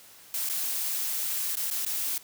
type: noise with dropouts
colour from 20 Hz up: blue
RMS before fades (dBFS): -30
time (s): 0.34-2.18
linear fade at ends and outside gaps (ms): 2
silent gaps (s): 0.49-0.497 / 1.555-1.569 / 1.702-1.71 / 1.851-1.863
effects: white hiss -52 dBFS RMS until 2.23 s + high-pass 60 Hz 12 dB/octave